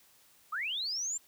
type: linear sweep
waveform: sine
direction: up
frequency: 1137 to 7459 Hz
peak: -32 dBFS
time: 0.52-1.18 s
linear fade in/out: 10 ms
effects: white hiss -63 dBFS RMS until 1.27 s